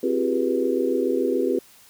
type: tone cluster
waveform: sine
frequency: 262.7 / 342.4 / 382.5 / 409.5 / 486.5 Hz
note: C4 / F4 / G4 / G#4 / B4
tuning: +7 / -34 / -42 / -24 / -26 cents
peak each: -26 dBFS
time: 0.03-1.59 s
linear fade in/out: 5 ms
effects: white hiss -52 dBFS RMS until 1.89 s